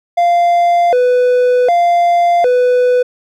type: tone with vibrato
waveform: triangle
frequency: 587.3 Hz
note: D5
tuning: in tune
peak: -6 dBFS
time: 0.17-3.03 s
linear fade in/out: 10 ms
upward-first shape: square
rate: 0.66 Hz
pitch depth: 290 cents each way
effects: none